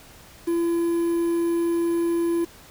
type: tone with quantisation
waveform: triangle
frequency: 338.5 Hz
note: E4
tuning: 46 cents sharp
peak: -18 dBFS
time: 0.47-2.45 s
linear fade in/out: 10 ms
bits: 7
effects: pink hiss -48 dBFS RMS until 2.7 s